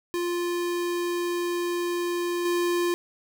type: tone with level steps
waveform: square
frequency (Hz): 349.2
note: F4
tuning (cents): 0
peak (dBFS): -26 / -23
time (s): 0.14-2.94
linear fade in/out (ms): 0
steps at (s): 2.45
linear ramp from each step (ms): 5
effects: none